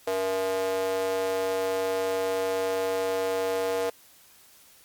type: tone with high-pass filter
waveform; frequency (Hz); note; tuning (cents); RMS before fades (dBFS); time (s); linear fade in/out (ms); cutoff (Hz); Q
square; 94.7; F#2; +41; -27; 0.07-3.9; 5; 530; 6.8
effects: white hiss -55 dBFS RMS until 4.84 s + MP3 96 kbps